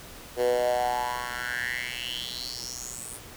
10% pulse tone with high-pass filter sweep, 122.9 Hz, B2, 8 cents flat, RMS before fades -30 dBFS, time 0.36-3.2 s, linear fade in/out 50 ms, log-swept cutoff 430 to 9800 Hz, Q 6, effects pink hiss -45 dBFS RMS until 3.36 s

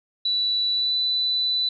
sine tone with pitch glide, 3951 to 3985 Hz, B7 to B7, 0 to +15 cents, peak -20 dBFS, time 0.25-1.69 s, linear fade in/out 5 ms, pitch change +15 cents, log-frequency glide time 0.73-0.95 s, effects none

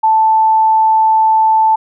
sine tone, 880 Hz, A5, in tune, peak -7 dBFS, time 0.03-1.76 s, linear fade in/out 10 ms, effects none

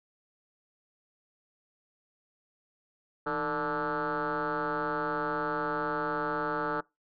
sine tone with frequency modulation, 880 Hz, A5, in tune, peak -27 dBFS, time 3.26-6.81 s, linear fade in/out 10 ms, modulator 143 Hz, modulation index 4.2, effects noise-tail reverb RT60 0.2 s tail -22 dB re dry + tanh soft clip ceiling -25 dBFS

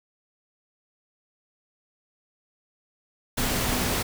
sine tone in noise, 246.9 Hz, B3, in tune, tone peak -33 dBFS, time 3.37-4.03 s, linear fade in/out 10 ms, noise pink, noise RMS -26 dBFS, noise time 3.37-4.03 s, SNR -10 dB, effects none

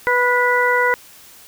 harmonic tone with a mistuned harmonic, 493 Hz, B4, 3 cents flat, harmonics 1 / 2 / 3 / 4, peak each -19 / -19 / -19 / -19 dBFS, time 0.07-0.94 s, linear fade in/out 0 ms, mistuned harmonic 3, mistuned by -24 cents, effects white hiss -44 dBFS RMS until 1.47 s

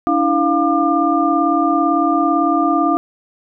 sine tone cluster, 288.1 / 326 / 700 / 1198 Hz, D4 / E4 / F5 / D6, -33 / -19 / +4 / +34 cents, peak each -18 dBFS, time 0.07-2.97 s, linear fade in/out 0 ms, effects none

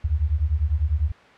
sine beating tone pair, 70.6 / 80.6 Hz, C#2 / E2, +32 / -38 cents, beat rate 10 Hz, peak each -22 dBFS, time 0.04-1.12 s, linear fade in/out 10 ms, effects white hiss -48 dBFS RMS until 1.37 s + low-pass 2000 Hz 12 dB/octave

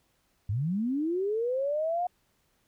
sine linear sweep, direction up, 90.9 to 726 Hz, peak -26 dBFS, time 0.49-2.07 s, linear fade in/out 5 ms, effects pink hiss -71 dBFS RMS until 2.67 s

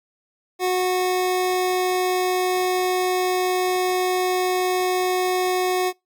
25% pulse tone, 366.6 Hz, F#4, 16 cents flat, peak -15 dBFS, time 0.59-5.93 s, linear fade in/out 50 ms, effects noise-tail reverb RT60 0.2 s tail -26 dB re dry + MP3 96 kbps

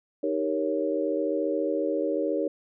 sine chord, Eb dominant seventh, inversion none, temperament equal, 311.1 / 392 / 466.2 / 554.4 Hz, Eb4 / G4 / Bb4 / Db5, 0 / 0 / 0 / 0 cents, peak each -29 / -31 / -30 / -29 dBFS, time 0.23-2.48 s, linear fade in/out 5 ms, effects none

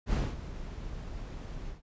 brown noise with ADSR envelope, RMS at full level -26 dBFS, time 0.06-1.82 s, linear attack 68 ms, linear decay 220 ms, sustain -14 dB, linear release 140 ms, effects resampled to 16000 Hz

